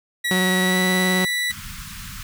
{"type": "tone with pitch glide", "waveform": "30% pulse", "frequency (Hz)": [1929, 1963.9], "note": ["B6", "B6"], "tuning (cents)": [-41, -10], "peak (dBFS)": -18, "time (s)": [0.24, 1.52], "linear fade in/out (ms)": 10, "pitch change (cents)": 31, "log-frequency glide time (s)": [0.61, 0.78]}
{"type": "tone with vibrato", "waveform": "sawtooth", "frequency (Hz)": 184.7, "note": "F#3", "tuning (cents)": -3, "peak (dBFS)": -15, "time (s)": [0.31, 1.25], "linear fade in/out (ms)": 2, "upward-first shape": "triangle", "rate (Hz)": 19, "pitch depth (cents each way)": 19}
{"type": "band-stop noise", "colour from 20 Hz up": "pink", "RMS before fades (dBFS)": -35, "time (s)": [1.5, 2.23], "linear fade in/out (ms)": 2, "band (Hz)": [220, 1100], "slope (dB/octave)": 48}
{"effects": []}